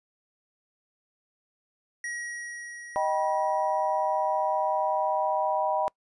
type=tone with exponential decay; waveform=square; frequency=1903 Hz; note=A#6; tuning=35 cents sharp; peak=-32 dBFS; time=2.04-5.59 s; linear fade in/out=2 ms; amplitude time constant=770 ms
type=chord; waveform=sine; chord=Eb augmented; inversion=none; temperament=just; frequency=622.3 / 777.8 / 972.3 Hz; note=Eb5 / G5 / B5; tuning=0 / -14 / -27 cents; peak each=-28 dBFS; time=2.96-5.88 s; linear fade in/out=0 ms
effects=noise-tail reverb RT60 0.1 s tail -26 dB re dry + resampled to 24000 Hz